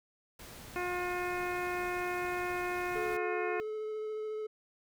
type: noise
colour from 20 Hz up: pink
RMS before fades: -49 dBFS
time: 0.39-3.17 s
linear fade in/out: 5 ms
type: harmonic tone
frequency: 357.4 Hz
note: F4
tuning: 40 cents sharp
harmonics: 1 / 2 / 3 / 4 / 5 / 6 / 7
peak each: -36 / -39 / -41 / -42 / -43 / -44 / -44 dBFS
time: 0.76-3.6 s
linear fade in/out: 0 ms
type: tone with vibrato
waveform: triangle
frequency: 431 Hz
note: A4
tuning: 36 cents flat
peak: -33 dBFS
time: 2.95-4.47 s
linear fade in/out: 10 ms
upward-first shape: sine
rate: 14 Hz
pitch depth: 11 cents each way
effects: none